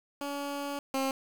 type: tone pair in turn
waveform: 15% pulse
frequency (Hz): 283.7 / 267.9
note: C#4 / C4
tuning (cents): +40 / +41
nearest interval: minor second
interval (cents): 99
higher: first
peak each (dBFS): -28 / -22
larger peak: second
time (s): 0.21-0.79 / 0.94-1.11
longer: first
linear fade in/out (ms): 2
effects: 8-bit